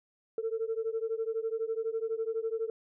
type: beating tone pair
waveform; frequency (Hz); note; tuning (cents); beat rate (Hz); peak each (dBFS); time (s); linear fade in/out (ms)
sine; 444.2 / 456.2; A4 / A#4; +16 / -37; 12; -32 / -33; 0.38-2.7; 2
effects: tanh soft clip ceiling -24 dBFS